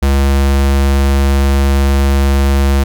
square tone, 68.9 Hz, C#2, 10 cents flat, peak -9 dBFS, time 0.02-2.84 s, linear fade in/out 10 ms, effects none

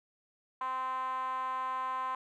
5% pulse tone with band-pass filter, 259.1 Hz, C4, 17 cents flat, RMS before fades -35 dBFS, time 0.61-2.15 s, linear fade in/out 2 ms, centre 1000 Hz, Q 7.5, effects none

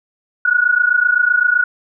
sine tone pair together, 1447 / 1474.8 Hz, F#6 / F#6, -39 / -6 cents, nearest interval unison, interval 33 cents, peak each -14 dBFS, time 0.45-1.64 s, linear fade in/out 5 ms, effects none

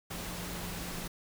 sine tone in noise, 176.3 Hz, F3, 17 cents sharp, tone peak -44 dBFS, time 0.1-1.08 s, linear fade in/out 10 ms, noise pink, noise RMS -40 dBFS, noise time 0.1-1.08 s, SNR -7 dB, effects none

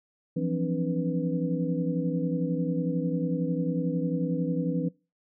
sine tone cluster, 167.9 / 179 / 262.3 / 295.3 / 493 Hz, E3 / F3 / C4 / D4 / B4, +32 / +43 / +4 / +10 / -3 cents, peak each -29 / -32 / -31 / -33 / -34 dBFS, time 0.36-4.89 s, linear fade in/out 10 ms, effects noise-tail reverb RT60 0.3 s tail -24 dB re dry

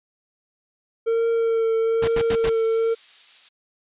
triangle tone with vibrato, 454.9 Hz, A#4, 42 cents flat, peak -16 dBFS, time 1.06-2.95 s, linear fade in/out 20 ms, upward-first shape triangle, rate 1.1 Hz, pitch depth 23 cents each way
violet noise, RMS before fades -34 dBFS, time 2.01-3.49 s, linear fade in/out 10 ms
pink noise bursts, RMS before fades -27 dBFS, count 4, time 2.02-2.495 s, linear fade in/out 5 ms, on 58 ms, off 81 ms
effects resampled to 8000 Hz

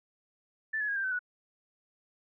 sine tone with pitch steps, 1760 / 1698.1 / 1638.3 / 1580.7 / 1525.1 / 1471.5 Hz, A6 / G#6 / G#6 / G6 / G6 / F#6, 0 / +38 / -24 / +14 / -48 / -10 cents, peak -29 dBFS, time 0.73-1.192 s, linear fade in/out 10 ms, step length 77 ms, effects none

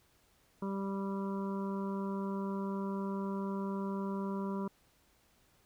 harmonic tone, 196 Hz, G3, in tune, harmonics 1 / 2 / 3 / 5 / 6 / 7, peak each -35 / -41 / -48 / -44 / -50 / -54 dBFS, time 0.62-4.68 s, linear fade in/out 5 ms, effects pink hiss -69 dBFS RMS until 5.65 s

